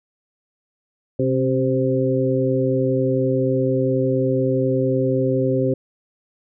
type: harmonic tone with a mistuned harmonic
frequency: 130.2 Hz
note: C3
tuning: 8 cents flat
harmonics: 1 / 2 / 3 / 4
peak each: -22 / -22 / -22 / -22 dBFS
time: 1.19-5.74 s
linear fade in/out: 5 ms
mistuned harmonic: 2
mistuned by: +40 cents
effects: none